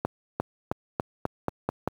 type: accelerating click train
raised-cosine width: 1 ms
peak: -11 dBFS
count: 8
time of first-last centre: 0.05-1.876 s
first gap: 350 ms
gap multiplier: 0.9
effects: high-pass 80 Hz 12 dB/octave + 8-bit

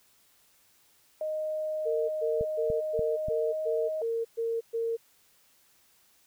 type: tone with pitch glide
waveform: sine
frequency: 620 to 626.8 Hz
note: D#5 to D#5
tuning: -6 to +13 cents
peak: -29 dBFS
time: 1.21-4.02 s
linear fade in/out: 2 ms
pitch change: +19 cents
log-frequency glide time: 3.23-3.7 s
type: tone bursts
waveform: sine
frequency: 458.6 Hz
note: A#4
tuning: 28 cents flat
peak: -27 dBFS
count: 9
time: 1.85-4.97 s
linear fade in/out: 20 ms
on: 240 ms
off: 120 ms
type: click train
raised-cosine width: 5 ms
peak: -25 dBFS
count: 4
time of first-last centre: 2.41-3.285 s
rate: 3.43 Hz
effects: white hiss -64 dBFS RMS until 6.26 s

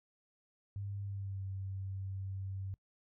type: tone with pitch glide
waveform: sine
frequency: 100 to 96.32 Hz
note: G2 to G2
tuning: +35 to -30 cents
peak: -38 dBFS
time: 0.76-2.74 s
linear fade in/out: 0 ms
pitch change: -65 cents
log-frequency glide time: 1.04-1.44 s
effects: noise-tail reverb RT60 0.1 s tail -23 dB re dry

